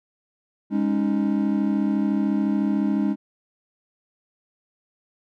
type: chord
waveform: triangle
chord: Ab suspended fourth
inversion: none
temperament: equal with one note detuned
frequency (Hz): 205.4 / 277.2 / 311.1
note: Ab3 / Db4 / Eb4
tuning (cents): -19 / 0 / 0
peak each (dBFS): -20 / -23 / -24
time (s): 0.7-3.16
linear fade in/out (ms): 50
effects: none